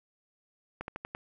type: slowing click train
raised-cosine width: 0.5 ms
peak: -22 dBFS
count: 5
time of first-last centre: 0.81-1.149 s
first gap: 71 ms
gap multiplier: 1.12
effects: none